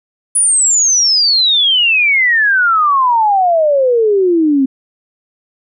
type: exponential sweep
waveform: sine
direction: down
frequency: 9956 to 260.7 Hz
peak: -8 dBFS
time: 0.35-4.66 s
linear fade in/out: 10 ms
effects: none